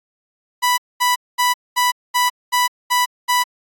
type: tone bursts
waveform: sawtooth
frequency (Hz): 987.8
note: B5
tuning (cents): 0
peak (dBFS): -10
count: 8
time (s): 0.62-3.44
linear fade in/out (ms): 20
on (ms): 160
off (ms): 220
effects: AAC 64 kbps